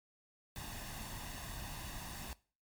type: noise with comb filter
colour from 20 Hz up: pink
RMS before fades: -45 dBFS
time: 0.56-2.33 s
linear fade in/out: 0 ms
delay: 1.1 ms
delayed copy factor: +0.6
effects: noise-tail reverb RT60 0.4 s tail -21 dB re dry + MP3 96 kbps